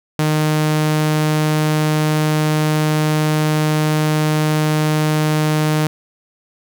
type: tone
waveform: sawtooth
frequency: 153.7 Hz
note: D#3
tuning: 21 cents flat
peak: -10 dBFS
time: 0.19-5.87 s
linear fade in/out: 0 ms
effects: none